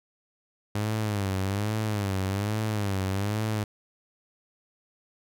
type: tone with vibrato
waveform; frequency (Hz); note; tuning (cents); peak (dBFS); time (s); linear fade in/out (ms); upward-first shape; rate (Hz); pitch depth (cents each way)
sawtooth; 101.9; G#2; -32; -22; 0.75-3.64; 5; sine; 1.2; 120
effects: none